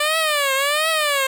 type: tone with vibrato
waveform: 10% pulse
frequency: 587.3 Hz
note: D5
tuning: in tune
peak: -9 dBFS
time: 0-1.27 s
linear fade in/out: 5 ms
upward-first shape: triangle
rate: 1.4 Hz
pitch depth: 180 cents each way
effects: none